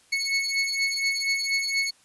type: beating tone pair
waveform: 25% pulse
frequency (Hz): 2200 / 2204.2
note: C#7 / C#7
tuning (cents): -14 / -10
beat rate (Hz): 4.2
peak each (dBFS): -23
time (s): 0.12-1.91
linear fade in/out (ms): 10
effects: white hiss -59 dBFS RMS until 2.04 s + resampled to 24000 Hz